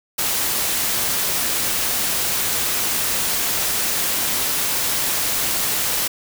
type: noise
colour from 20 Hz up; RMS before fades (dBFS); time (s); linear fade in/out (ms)
white; -21; 0.18-6.08; 10
effects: none